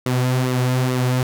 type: tone with flanger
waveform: sawtooth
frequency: 127.1 Hz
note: C3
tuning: 50 cents flat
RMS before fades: -19 dBFS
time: 0.06-1.23 s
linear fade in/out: 2 ms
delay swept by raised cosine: 1.2 to 5.3 ms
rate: 2.3 Hz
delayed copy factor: -0.55
effects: none